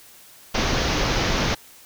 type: low-pass noise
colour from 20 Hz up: pink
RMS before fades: -22 dBFS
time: 0.54-1.55 s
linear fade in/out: 10 ms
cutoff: 6400 Hz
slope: 96 dB/octave
effects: white hiss -48 dBFS RMS until 1.85 s